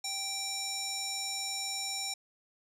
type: tone with band-pass filter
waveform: square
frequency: 782 Hz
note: G5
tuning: 4 cents flat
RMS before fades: -36 dBFS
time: 0.04-2.14 s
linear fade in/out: 5 ms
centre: 6200 Hz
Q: 2.3
effects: none